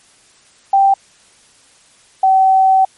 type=tone pair in turn; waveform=sine; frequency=784 / 763.9 Hz; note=G5 / G5; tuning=0 / -45 cents; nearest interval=unison; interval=45 cents; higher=first; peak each=-7 dBFS; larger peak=neither; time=0.73-0.94 / 2.23-2.85 s; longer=second; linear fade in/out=5 ms; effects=white hiss -49 dBFS RMS until 2.97 s + MP3 48 kbps